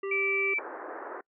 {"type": "harmonic tone", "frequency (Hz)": 392.6, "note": "G4", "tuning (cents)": 3, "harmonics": [1, 3, 5, 7], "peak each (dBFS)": [-31, -41, -45, -48], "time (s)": [0.03, 0.54], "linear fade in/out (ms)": 5}
{"type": "tone", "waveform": "sine", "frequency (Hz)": 2323, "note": "D7", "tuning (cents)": -20, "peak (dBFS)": -26, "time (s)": [0.11, 0.59], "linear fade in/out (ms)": 5}
{"type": "band-pass noise", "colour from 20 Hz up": "pink", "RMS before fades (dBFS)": -40, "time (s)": [0.58, 1.21], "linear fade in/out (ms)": 5, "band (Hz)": [320, 1700], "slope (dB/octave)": 48}
{"effects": ["noise-tail reverb RT60 0.1 s tail -25 dB re dry"]}